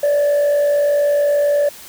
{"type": "tone with frequency modulation", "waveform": "sine", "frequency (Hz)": 580, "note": "D5", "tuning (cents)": -22, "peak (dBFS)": -10, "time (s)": [0.03, 1.69], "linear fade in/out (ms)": 5, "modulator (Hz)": 51.3, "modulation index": 0.31, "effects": ["tanh soft clip ceiling -11 dBFS", "white hiss -38 dBFS RMS until 1.88 s"]}